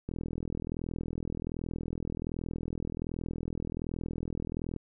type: click train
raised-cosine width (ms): 3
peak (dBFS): -22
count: 194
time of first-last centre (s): 0.09-4.763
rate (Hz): 41.3
effects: none